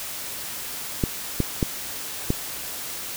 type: clicks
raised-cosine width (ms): 3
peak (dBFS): -7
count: 4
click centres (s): 1.038 / 1.403 / 1.628 / 2.304
effects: white hiss -33 dBFS RMS until 3.16 s